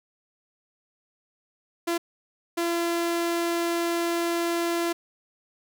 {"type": "tone bursts at uneven times", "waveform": "sawtooth", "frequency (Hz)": 340.2, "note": "F4", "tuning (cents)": -45, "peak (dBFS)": -20, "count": 2, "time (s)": [[1.87, 1.98], [2.57, 4.93]], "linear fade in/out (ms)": 10, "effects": []}